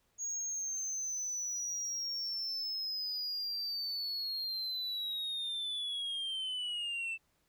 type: linear sweep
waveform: sine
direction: down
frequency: 6645 to 2647 Hz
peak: -32 dBFS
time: 0.18-7.18 s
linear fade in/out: 50 ms
effects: tanh soft clip ceiling -34 dBFS + pink hiss -75 dBFS RMS until 7.48 s